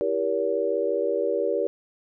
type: chord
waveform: sine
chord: E diminished seventh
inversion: none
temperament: just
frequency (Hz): 329.6 / 395.6 / 474.7 / 569.6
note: E4 / G4 / Bb4 / Db5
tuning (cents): 0 / +16 / +31 / +47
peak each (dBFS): -32 / -27 / -26 / -27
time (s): 0.01-1.67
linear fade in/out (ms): 0
effects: none